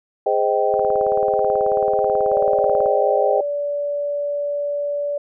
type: chord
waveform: sine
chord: Ab major seventh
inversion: none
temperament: just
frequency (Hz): 415.3 / 519.1 / 623 / 778.7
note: Ab4 / C5 / Eb5 / G5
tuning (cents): 0 / -14 / +2 / -12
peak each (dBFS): -21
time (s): 0.26-3.41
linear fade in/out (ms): 5
type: click train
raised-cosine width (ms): 1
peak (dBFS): -19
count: 40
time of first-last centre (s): 0.74-2.86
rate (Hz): 18.4
type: tone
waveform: sine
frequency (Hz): 578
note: D5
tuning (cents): -28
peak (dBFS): -20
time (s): 2.32-5.18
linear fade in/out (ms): 5
effects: none